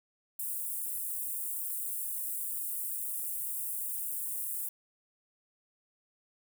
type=high-pass noise; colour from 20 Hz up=white; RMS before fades=-36 dBFS; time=0.39-4.69 s; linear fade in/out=5 ms; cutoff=8500 Hz; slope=48 dB/octave; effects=none